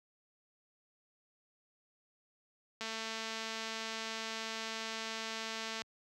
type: click train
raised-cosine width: 0.2 ms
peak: -23 dBFS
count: 672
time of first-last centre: 2.81-5.819 s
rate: 223 Hz
effects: high-pass 80 Hz 12 dB/octave